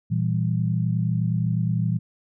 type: chord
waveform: sine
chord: E diminished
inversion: second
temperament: equal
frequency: 116.54 / 164.81 / 196 Hz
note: Bb2 / E3 / G3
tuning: 0 / 0 / 0 cents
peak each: -23 / -24 / -29 dBFS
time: 0.1-1.99 s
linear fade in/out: 20 ms
effects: none